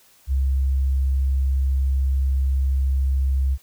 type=tone; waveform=sine; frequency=67 Hz; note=C2; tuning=42 cents sharp; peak=-17 dBFS; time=0.27-3.58 s; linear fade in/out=50 ms; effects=white hiss -55 dBFS RMS until 3.62 s